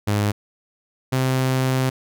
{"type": "tone pair in turn", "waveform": "sawtooth", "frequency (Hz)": [103.5, 130.4], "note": ["G#2", "C3"], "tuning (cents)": [-5, -5], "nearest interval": "major third", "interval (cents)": 400, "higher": "second", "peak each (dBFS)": -14, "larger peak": "neither", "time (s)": [[0.07, 0.32], [1.12, 1.9]], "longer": "second", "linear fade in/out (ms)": 10, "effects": []}